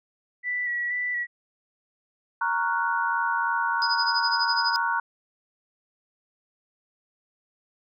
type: tone with vibrato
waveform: sine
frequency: 1953 Hz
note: B6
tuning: 20 cents flat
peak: -25 dBFS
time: 0.43-1.27 s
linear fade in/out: 50 ms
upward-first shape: square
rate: 2.1 Hz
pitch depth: 20 cents each way
type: chord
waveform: sine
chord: Gb major seventh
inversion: first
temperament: equal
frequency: 932.3 / 1108.7 / 1396.9 / 1480 Hz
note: Bb5 / Db6 / F6 / Gb6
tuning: 0 / 0 / 0 / 0 cents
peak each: -26 / -30 / -32 / -27 dBFS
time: 2.41-5 s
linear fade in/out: 5 ms
type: tone with tremolo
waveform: sine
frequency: 4978 Hz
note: D#8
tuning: in tune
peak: -22 dBFS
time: 3.82-4.76 s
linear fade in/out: 0 ms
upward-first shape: sine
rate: 12 Hz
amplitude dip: 85%
effects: none